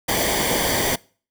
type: noise with comb filter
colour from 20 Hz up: pink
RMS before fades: -21 dBFS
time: 0.08-0.96 s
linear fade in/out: 10 ms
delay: 0.75 ms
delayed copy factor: -0.7
effects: noise-tail reverb RT60 0.4 s tail -23 dB re dry